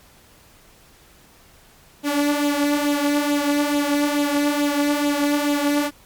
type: tone with flanger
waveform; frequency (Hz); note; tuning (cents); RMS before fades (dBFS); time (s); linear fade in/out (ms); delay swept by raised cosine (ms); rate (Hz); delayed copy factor
sawtooth; 290; D4; -22; -20; 2.03-5.91; 50; 0.27 to 3.97; 2.3; +0.55
effects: pink hiss -51 dBFS RMS until 6.05 s + MP3 96 kbps